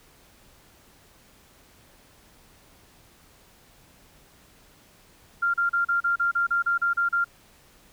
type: tone bursts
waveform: sine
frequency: 1391 Hz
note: F6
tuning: 7 cents flat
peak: -20 dBFS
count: 12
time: 5.42-7.245 s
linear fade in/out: 10 ms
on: 120 ms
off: 35 ms
effects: pink hiss -56 dBFS RMS until 7.92 s